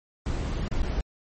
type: noise with dropouts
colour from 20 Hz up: brown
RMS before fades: -27 dBFS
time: 0.26-1.01 s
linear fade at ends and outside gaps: 2 ms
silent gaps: 0.681-0.714 / 0.82-0.829 s
effects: MP3 32 kbps